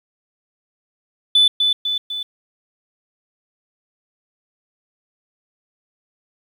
sine tone with echo, 3494 Hz, A7, 13 cents flat, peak -8 dBFS, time 1.35-1.48 s, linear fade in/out 5 ms, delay 250 ms, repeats 3, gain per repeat -5 dB, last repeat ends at 2.23 s, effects tanh soft clip ceiling -7 dBFS + 8-bit

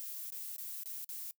violet noise with dropouts, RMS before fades -43 dBFS, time 0-1.31 s, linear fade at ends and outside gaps 0 ms, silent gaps 0.303-0.322 / 0.564-0.582 / 0.834-0.858 / 1.045-1.09 s, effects noise-tail reverb RT60 0.1 s tail -22 dB re dry

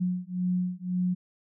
sine beating tone pair, 180 / 181.9 Hz, F#3 / F#3, -47 / -29 cents, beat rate 1.9 Hz, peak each -29 dBFS, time 0-1.15 s, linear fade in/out 20 ms, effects none

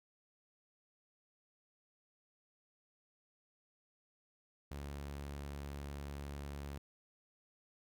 sawtooth tone, 71 Hz, C#2, 42 cents sharp, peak -39 dBFS, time 4.71-6.78 s, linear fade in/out 5 ms, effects none

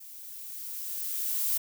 violet noise with level ramp, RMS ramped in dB -47 to -27 dBFS, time 0-1.58 s, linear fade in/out 10 ms, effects none

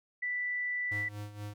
sine tone, 1975.5 Hz, B6, in tune, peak -31 dBFS, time 0.22-1.09 s, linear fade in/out 10 ms
square tone with tremolo, 103.83 Hz, G#2, in tune, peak -38 dBFS, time 0.91-1.54 s, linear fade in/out 10 ms, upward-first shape sine, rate 4.2 Hz, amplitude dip 70%
effects none

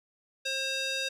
square tone with band-pass filter, 534 Hz, C5, 35 cents sharp, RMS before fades -32 dBFS, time 0.45-1.09 s, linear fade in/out 10 ms, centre 3800 Hz, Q 1.6, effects none

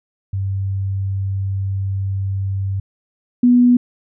sine tone pair in turn, 97.2 / 244.9 Hz, G2 / B3, -14 / -14 cents, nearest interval octave + major third, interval 1600 cents, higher second, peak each -18 / -8 dBFS, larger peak second, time 0.33-2.8 / 3.43-3.77 s, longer first, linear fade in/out 5 ms, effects none

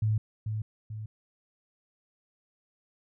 sine tone with echo, 108.1 Hz, A2, 30 cents flat, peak -23 dBFS, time 0.02-0.18 s, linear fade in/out 5 ms, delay 440 ms, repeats 2, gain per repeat -6 dB, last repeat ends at 1.06 s, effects none

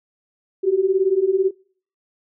sine beating tone pair, 370 / 388 Hz, F#4 / G4, 0 / -18 cents, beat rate 18 Hz, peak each -19 / -17 dBFS, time 0.63-1.51 s, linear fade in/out 20 ms, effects noise-tail reverb RT60 0.5 s tail -25 dB re dry

